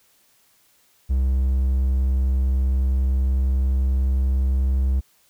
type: tone with pitch glide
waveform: triangle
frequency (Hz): 65.4 to 65.89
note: C2 to C2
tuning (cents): 0 to +13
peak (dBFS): -15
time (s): 1.09-5.01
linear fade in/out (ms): 20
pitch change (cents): +13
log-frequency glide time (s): 2.62-4.86
effects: white hiss -60 dBFS RMS until 5.29 s